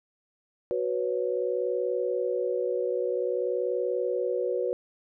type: chord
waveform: sine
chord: F# suspended fourth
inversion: none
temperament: equal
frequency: 370 / 493.9 / 554.4 Hz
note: F#4 / B4 / C#5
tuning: 0 / 0 / 0 cents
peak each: -30 / -28 / -32 dBFS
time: 0.71-4.73 s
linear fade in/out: 0 ms
effects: none